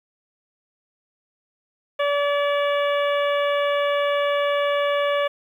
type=harmonic tone; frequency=574 Hz; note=D5; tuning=40 cents flat; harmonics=1 / 2 / 3 / 4 / 5 / 6; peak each=-20 / -26 / -30 / -32 / -34 / -36 dBFS; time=1.99-5.28 s; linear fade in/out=10 ms; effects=9-bit

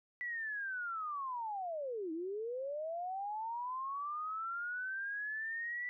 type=linear two-way sweep; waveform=sine; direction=down then up; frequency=1975.5 to 311.1 to 1975.5 Hz; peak=-37 dBFS; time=0.21-5.89 s; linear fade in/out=0 ms; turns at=2.12 s; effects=none

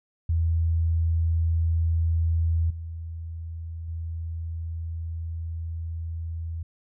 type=tone with level steps; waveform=sine; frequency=82.41 Hz; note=E2; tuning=in tune; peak=-20 / -32 / -29 dBFS; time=0.29-6.63 s; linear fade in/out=5 ms; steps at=2.7 / 3.88 s; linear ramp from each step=5 ms; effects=none

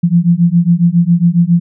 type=beating tone pair; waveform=sine; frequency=168.3 / 175.6 Hz; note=E3 / F3; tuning=+36 / +10 cents; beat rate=7.3 Hz; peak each=-10 dBFS; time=0.03-1.6 s; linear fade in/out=10 ms; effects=none

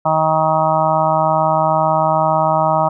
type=harmonic tone; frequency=157.8 Hz; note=D#3; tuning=25 cents sharp; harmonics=1 / 2 / 4 / 5 / 6 / 7 / 8; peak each=-22 / -29 / -17 / -18 / -18 / -23 / -22 dBFS; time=0.05-2.89 s; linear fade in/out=10 ms; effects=none

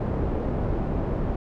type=low-pass noise; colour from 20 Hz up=pink; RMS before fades=-26 dBFS; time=0-1.36 s; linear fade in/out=5 ms; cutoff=620 Hz; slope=12 dB/octave; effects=none

